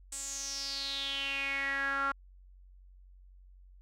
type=tone with band-pass filter sweep; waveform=sawtooth; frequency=275.7 Hz; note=C#4; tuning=9 cents flat; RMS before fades=-35 dBFS; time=0.12-2.12 s; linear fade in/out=5 ms; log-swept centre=8100 to 1300 Hz; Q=6.7; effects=added 46 Hz sine -53 dBFS peak until 3.81 s